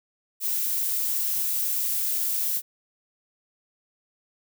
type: noise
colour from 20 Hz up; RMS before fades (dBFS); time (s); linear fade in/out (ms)
violet; -26; 0.4-2.62; 50
effects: none